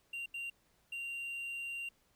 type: tone bursts at uneven times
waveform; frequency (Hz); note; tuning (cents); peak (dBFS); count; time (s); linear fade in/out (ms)
triangle; 2769; F7; -15; -37; 3; 0.13-0.26 / 0.34-0.5 / 0.92-1.89; 5
effects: pink hiss -72 dBFS RMS until 2.15 s